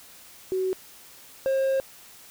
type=tone pair in turn; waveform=sine / triangle; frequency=375.3 / 535.5 Hz; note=F#4 / C5; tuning=+25 / +40 cents; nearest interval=tritone; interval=615 cents; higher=second; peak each=-23 / -19 dBFS; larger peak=second; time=0.52-0.73 / 1.46-1.8 s; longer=second; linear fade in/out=0 ms; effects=white hiss -49 dBFS RMS until 2.3 s